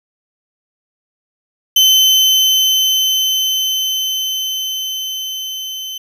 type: tone with level ramp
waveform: 35% pulse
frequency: 3064 Hz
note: G7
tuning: 40 cents flat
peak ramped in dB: -5 to -22 dBFS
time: 1.76-5.98 s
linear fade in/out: 5 ms
effects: none